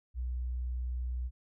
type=tone; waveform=sine; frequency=61.74 Hz; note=B1; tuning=in tune; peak=-32 dBFS; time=0.14-1.31 s; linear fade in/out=50 ms; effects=none